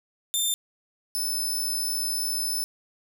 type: tone pair in turn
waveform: 15% pulse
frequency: 3584 / 5271 Hz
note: A7 / E8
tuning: +31 / -1 cents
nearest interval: perfect fifth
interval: 668 cents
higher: second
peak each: -16 / -20 dBFS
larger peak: first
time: 0.34-0.54 / 1.15-2.64 s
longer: second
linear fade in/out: 0 ms
effects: none